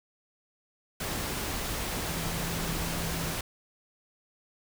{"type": "tone in noise", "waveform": "sine", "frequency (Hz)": 165.8, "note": "E3", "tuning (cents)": 10, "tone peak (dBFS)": -36, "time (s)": [2.08, 3.32], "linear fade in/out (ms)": 5, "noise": "pink", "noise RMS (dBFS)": -33, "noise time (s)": [1, 3.41], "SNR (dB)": -6, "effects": []}